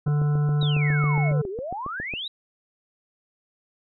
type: harmonic tone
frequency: 147.4 Hz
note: D3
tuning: 7 cents sharp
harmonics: 1 / 3 / 5 / 7 / 9 / 10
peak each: -19 / -36 / -41 / -45 / -42 / -47 dBFS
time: 0.06-1.42 s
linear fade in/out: 10 ms
type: click train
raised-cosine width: 2 ms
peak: -21 dBFS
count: 16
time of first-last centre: 0.08-2.138 s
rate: 7.29 Hz
type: exponential two-way sweep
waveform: sine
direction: down then up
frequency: 3951 to 364.9 to 3951 Hz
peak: -29 dBFS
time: 0.61-2.28 s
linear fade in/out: 5 ms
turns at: 1.49 s
type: tone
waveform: sine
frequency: 2194 Hz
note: C#7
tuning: 18 cents flat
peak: -29 dBFS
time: 0.8-1.33 s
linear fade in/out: 50 ms
effects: none